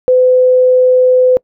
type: tone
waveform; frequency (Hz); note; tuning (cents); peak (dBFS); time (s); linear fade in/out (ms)
sine; 507; B4; +45; -5; 0.08-1.37; 0
effects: noise-tail reverb RT60 0.1 s tail -26 dB re dry